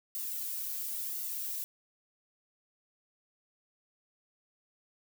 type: noise with flanger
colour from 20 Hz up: violet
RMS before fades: -37 dBFS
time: 0.15-1.64 s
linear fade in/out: 0 ms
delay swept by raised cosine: 1.2 to 2.9 ms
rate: 0.95 Hz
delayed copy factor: -0.65
effects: none